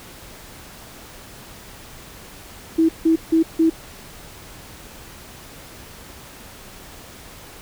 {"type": "tone bursts", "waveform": "sine", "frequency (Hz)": 324.7, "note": "E4", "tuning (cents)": -26, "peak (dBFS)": -12, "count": 4, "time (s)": [2.78, 3.7], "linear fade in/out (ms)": 10, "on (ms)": 110, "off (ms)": 160, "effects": ["pink hiss -41 dBFS RMS until 7.61 s"]}